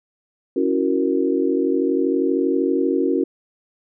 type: chord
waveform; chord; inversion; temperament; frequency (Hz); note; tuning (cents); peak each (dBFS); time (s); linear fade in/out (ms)
sine; F# dominant seventh; second; equal; 277.2 / 329.6 / 370 / 466.2; C#4 / E4 / F#4 / A#4; 0 / 0 / 0 / 0; -21 / -23 / -21 / -24; 0.56-3.24; 5
effects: none